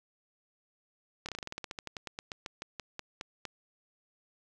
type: slowing click train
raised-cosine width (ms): 0.2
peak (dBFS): -21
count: 23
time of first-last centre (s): 1.26-3.453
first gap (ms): 27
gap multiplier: 1.11
effects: none